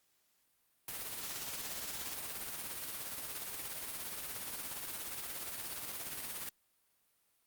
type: noise with tremolo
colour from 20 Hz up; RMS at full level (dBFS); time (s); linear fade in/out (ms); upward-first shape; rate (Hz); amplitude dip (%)
white; -40; 0.88-6.49; 2; triangle; 17; 45
effects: white hiss -75 dBFS RMS until 7.46 s + Opus 48 kbps